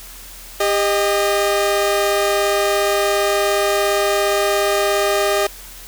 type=tone pair together; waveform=sawtooth; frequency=399.6 / 618 Hz; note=G4 / D#5; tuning=+33 / -12 cents; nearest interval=minor sixth; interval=755 cents; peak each=-14 dBFS; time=0.6-5.47 s; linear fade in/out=5 ms; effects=added 41 Hz sine -40 dBFS peak until 5.87 s + white hiss -38 dBFS RMS until 5.87 s